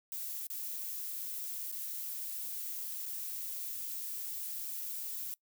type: noise with dropouts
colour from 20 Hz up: violet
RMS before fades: -40 dBFS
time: 0.12-5.34 s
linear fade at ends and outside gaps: 0 ms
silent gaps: 0.468-0.502 / 1.716-1.724 / 3.056-3.061 s
effects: noise-tail reverb RT60 0.1 s tail -23 dB re dry